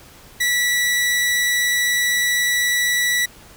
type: tone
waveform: sawtooth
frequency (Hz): 1952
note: B6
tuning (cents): -21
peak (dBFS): -13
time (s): 0.4-3.26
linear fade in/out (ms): 10
effects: pink hiss -45 dBFS RMS until 3.56 s